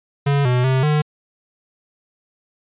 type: tone with pitch steps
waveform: square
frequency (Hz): 141.4 / 124.6 / 131.3 / 150.8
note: C#3 / B2 / C3 / D3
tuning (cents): +35 / +16 / +6 / +46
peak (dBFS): -15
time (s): 0.26-1.02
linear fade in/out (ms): 10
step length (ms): 190
effects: resampled to 8000 Hz